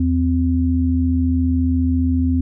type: tone pair together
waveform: sine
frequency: 81.2 / 258.1 Hz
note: E2 / C4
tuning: -26 / -23 cents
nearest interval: octave + minor sixth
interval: 2003 cents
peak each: -17 dBFS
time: 0-2.41 s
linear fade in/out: 5 ms
effects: none